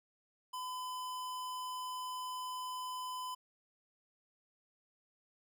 square tone, 1010 Hz, B5, 39 cents sharp, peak -40 dBFS, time 0.53-3.35 s, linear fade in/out 10 ms, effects 13-bit

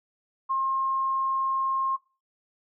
sine tone, 1068 Hz, C6, 35 cents sharp, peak -23 dBFS, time 0.49-1.97 s, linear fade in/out 20 ms, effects noise-tail reverb RT60 0.3 s tail -19 dB re dry

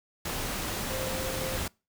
sine tone in noise, 523.3 Hz, C5, in tune, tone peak -35 dBFS, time 0.9-1.57 s, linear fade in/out 5 ms, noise pink, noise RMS -33 dBFS, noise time 0.25-1.68 s, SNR -5 dB, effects noise-tail reverb RT60 0.3 s tail -26 dB re dry

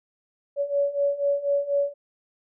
sine beating tone pair, 564 / 568.1 Hz, C#5 / C#5, +30 / +42 cents, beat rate 4.1 Hz, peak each -26 / -23 dBFS, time 0.56-1.94 s, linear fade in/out 50 ms, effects none

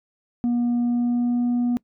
sine tone with pitch glide, 240.1 to 242.5 Hz, B3 to B3, -49 to -31 cents, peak -16 dBFS, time 0.44-1.77 s, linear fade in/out 0 ms, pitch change +18 cents, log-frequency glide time 0.81-1.45 s, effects noise-tail reverb RT60 0.1 s tail -25 dB re dry + tanh soft clip ceiling -18 dBFS

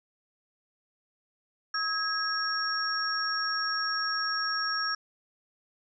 sine tone cluster, 1285 / 1648 / 5540 Hz, E6 / G#6 / F8, -45 / -14 / -15 cents, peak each -32 / -32 / -31 dBFS, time 1.74-4.95 s, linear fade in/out 5 ms, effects none

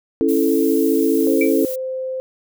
sine chord, A major, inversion first, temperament just, 275 / 330 / 440 Hz, C#4 / E4 / A4, -14 / +2 / 0 cents, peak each -18 dBFS, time 0.21-1.65 s, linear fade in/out 0 ms
violet noise, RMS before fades -31 dBFS, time 0.28-1.76 s, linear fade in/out 10 ms
sine tone, 520 Hz, C5, 11 cents flat, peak -22 dBFS, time 1.27-2.2 s, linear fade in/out 0 ms
sine tone with exponential decay, 2318 Hz, D7, 23 cents flat, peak -17 dBFS, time 1.41-1.53 s, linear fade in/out 5 ms, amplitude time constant 26 ms
effects none

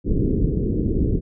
pink low-pass noise, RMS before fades -20 dBFS, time 0.04-1.21 s, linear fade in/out 50 ms, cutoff 430 Hz, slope 48 dB/octave, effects none

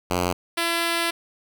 5% pulse tone pair in turn, 89.3 / 337.2 Hz, F2 / E4, +39 / +39 cents, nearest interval octave + major seventh, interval 2300 cents, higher second, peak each -10 dBFS, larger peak neither, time 0.1-0.33 / 0.57-1.11 s, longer second, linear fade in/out 10 ms, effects none

